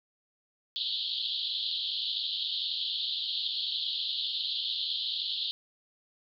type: band-pass noise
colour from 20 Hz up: pink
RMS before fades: -33 dBFS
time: 0.76-5.51 s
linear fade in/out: 0 ms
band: 3100 to 4400 Hz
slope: 96 dB/octave
effects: none